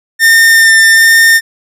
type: tone with vibrato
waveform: 45% pulse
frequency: 1808 Hz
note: A6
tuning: 47 cents sharp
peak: -3 dBFS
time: 0.19-1.41 s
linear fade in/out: 50 ms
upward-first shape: sine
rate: 1.2 Hz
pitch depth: 9 cents each way
effects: none